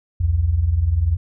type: tone pair together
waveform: sine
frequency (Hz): 64.4 / 84.82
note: C2 / E2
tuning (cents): -27 / +50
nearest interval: perfect fourth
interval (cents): 477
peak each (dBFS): -21 / -16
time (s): 0.2-1.17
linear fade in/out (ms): 10
effects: none